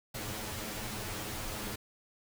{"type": "noise with comb filter", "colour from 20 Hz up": "pink", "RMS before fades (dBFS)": -39, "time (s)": [0.14, 1.76], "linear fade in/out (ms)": 10, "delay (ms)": 9.4, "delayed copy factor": 0.8, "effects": []}